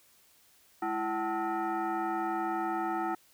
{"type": "tone with frequency modulation", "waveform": "sine", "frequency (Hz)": 210, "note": "G#3", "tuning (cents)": 19, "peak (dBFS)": -29, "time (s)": [0.82, 3.15], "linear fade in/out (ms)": 5, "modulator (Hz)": 544, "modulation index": 2.1, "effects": ["white hiss -63 dBFS RMS until 3.33 s"]}